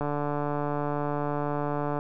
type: click train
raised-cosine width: 1 ms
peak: -16 dBFS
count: 290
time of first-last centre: 0.01-1.989 s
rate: 146 Hz
effects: none